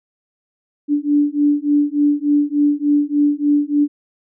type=beating tone pair; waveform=sine; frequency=290 / 293.4 Hz; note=D4 / D4; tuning=-22 / -2 cents; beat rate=3.4 Hz; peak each=-16 dBFS; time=0.88-3.88 s; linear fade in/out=50 ms; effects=none